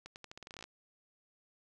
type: accelerating click train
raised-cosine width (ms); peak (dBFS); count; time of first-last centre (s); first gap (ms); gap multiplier
0.2; -30; 14; 0.06-0.64; 99; 0.85
effects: none

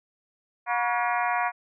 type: harmonic tone with a mistuned harmonic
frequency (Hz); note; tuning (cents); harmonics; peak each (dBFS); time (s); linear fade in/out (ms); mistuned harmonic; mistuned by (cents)
239.9; A#3; +50; 3 / 4 / 5 / 6 / 7 / 8 / 9 / 10; -27 / -29 / -31 / -33 / -34 / -35 / -36 / -37; 0.66-1.52; 50; 5; -110
effects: none

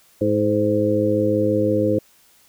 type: harmonic tone with a mistuned harmonic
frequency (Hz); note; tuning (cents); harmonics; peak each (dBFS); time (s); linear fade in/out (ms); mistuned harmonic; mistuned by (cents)
106.1; G#2; +38; 1 / 2 / 3 / 4 / 5; -25 / -25 / -21 / -24 / -20; 0.21-1.99; 5; 5; -37
effects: white hiss -55 dBFS RMS until 2.48 s

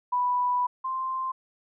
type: tone pair in turn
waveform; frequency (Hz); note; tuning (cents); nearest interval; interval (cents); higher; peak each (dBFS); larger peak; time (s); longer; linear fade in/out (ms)
sine; 987 / 1045.7; B5 / C6; -1 / -1; minor second; 100; second; -22 / -27; first; 0.12-0.67 / 0.84-1.32; first; 10
effects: none

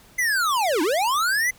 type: linear two-way sweep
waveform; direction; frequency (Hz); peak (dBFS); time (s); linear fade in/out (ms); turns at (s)
square; down then up; 2066 to 285.5 to 2066; -20; 0.18-1.51; 10; 0.82
effects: pink hiss -52 dBFS RMS until 1.58 s

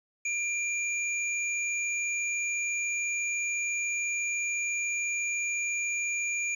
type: tone pair together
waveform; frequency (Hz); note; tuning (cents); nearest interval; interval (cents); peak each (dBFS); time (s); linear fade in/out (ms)
sine; 2383 / 6777; D7 / G#8; +25 / +34; octave + tritone; 1809; -29 / -34; 0.25-6.55; 5
effects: 10-bit

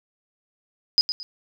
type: tone with echo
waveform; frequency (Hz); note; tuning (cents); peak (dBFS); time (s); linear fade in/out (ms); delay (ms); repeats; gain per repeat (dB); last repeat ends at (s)
sine; 4988; D#8; +3; -13; 0.98-1.01; 0; 110; 2; -10; 1.23
effects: none

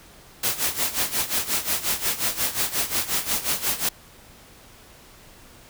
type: noise with tremolo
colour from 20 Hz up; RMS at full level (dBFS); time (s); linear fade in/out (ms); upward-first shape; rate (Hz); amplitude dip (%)
white; -22; 0.43-3.89; 5; sine; 5.6; 80
effects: pink hiss -49 dBFS RMS until 5.69 s

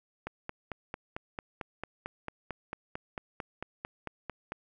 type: click train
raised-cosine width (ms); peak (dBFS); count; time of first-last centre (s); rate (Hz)
0.5; -21; 20; 0.27-4.521; 4.47
effects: none

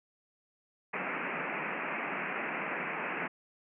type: band-pass noise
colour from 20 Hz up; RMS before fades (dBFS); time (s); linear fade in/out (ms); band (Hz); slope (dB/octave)
white; -36; 0.93-3.28; 10; 150 to 2600; 96
effects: none

